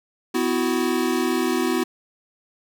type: chord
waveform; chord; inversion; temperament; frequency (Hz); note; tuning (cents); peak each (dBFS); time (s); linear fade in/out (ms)
square; B suspended fourth; none; equal with one note detuned; 251.7 / 329.6 / 370; B3 / E4 / F#4; +33 / 0 / 0; -25; 0.34-1.84; 10
effects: none